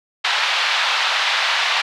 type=band-pass noise; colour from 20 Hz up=white; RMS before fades=-19 dBFS; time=0.24-1.82 s; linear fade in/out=10 ms; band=740 to 3900 Hz; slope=24 dB/octave; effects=none